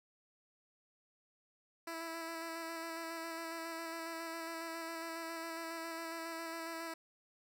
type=tone with vibrato; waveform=10% pulse; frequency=329.6 Hz; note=E4; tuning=in tune; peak=-33 dBFS; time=1.87-6.94 s; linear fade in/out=5 ms; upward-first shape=square; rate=7.3 Hz; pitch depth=15 cents each way; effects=none